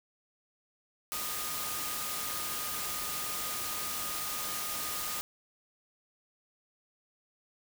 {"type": "tone in noise", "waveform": "sine", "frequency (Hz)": 1232, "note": "D#6", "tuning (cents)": -17, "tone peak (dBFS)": -43, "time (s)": [1.12, 5.21], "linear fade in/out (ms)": 0, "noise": "white", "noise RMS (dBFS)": -36, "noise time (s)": [1.12, 5.21], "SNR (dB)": -10, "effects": []}